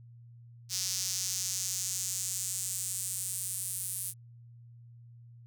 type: tone with high-pass filter sweep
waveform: sawtooth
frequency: 187.3 Hz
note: F#3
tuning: 21 cents sharp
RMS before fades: -35 dBFS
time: 0.69-4.14 s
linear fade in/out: 50 ms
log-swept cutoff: 5500 to 10000 Hz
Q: 2.6
effects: added 118 Hz sine -50 dBFS peak until 5.46 s